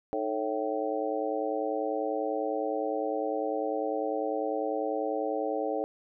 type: harmonic tone with a mistuned harmonic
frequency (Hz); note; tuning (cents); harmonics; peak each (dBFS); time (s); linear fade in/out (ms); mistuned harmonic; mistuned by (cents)
110; A2; 0; 3 / 4 / 5 / 6 / 7; -35 / -33 / -33 / -37 / -35; 0.13-5.84; 0; 3; -110
effects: none